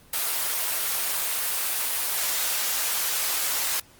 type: high-pass noise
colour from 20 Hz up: white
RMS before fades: -26 dBFS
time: 0.13-3.8 s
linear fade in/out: 5 ms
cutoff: 590 Hz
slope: 12 dB/octave
effects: pink hiss -54 dBFS RMS until 3.99 s + Opus 24 kbps